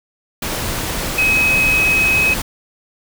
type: tone in noise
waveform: sine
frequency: 2543 Hz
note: D#7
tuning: 37 cents sharp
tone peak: -12 dBFS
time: 1.18-2.34 s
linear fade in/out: 5 ms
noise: pink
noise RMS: -22 dBFS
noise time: 0.42-2.42 s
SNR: +7 dB
effects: none